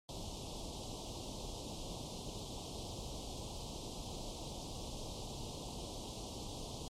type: band-stop noise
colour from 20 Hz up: pink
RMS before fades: -44 dBFS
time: 0.09-6.88 s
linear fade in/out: 0 ms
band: 980 to 3000 Hz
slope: 48 dB/octave
effects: low-pass 7000 Hz 12 dB/octave + MP3 64 kbps